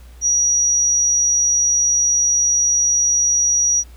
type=tone; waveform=sine; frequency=5780 Hz; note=F#8; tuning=41 cents flat; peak=-13 dBFS; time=0.21-3.84 s; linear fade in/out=50 ms; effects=added 60 Hz sine -38 dBFS peak until 3.96 s + pink hiss -51 dBFS RMS until 3.96 s